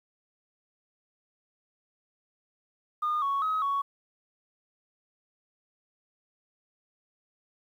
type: tone with pitch steps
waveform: sine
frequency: 1219 / 1111 / 1271 / 1115 Hz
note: D#6 / C#6 / D#6 / C#6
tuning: -36 / +4 / +36 / +10 cents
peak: -24 dBFS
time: 3.02-3.82 s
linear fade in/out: 10 ms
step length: 200 ms
effects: tanh soft clip ceiling -22 dBFS + 10-bit